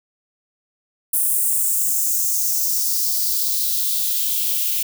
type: noise with high-pass filter sweep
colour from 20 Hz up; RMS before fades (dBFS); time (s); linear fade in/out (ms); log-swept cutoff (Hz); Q
violet; -20; 1.13-4.83; 5; 9600 to 2700; 2.9
effects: none